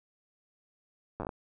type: slowing click train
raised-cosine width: 1 ms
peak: -22 dBFS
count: 7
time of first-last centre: 1.2-1.292 s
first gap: 9 ms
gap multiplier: 1.21
effects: none